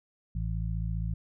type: harmonic tone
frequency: 55 Hz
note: A1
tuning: in tune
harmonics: 1 / 2 / 3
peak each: -31 / -34 / -36 dBFS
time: 0.35-1.14 s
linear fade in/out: 5 ms
effects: none